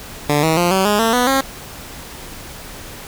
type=tone with pitch steps; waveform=10% pulse; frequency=146.83 / 160.12 / 174.61 / 190.41 / 207.6 / 226.4 / 246.9 / 269.3 Hz; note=D3 / D#3 / F3 / F#3 / G#3 / A3 / B3 / C#4; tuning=0 / +50 / 0 / +50 / 0 / +50 / 0 / -50 cents; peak=-5 dBFS; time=0.29-1.41 s; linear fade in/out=5 ms; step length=140 ms; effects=pink hiss -34 dBFS RMS until 3.07 s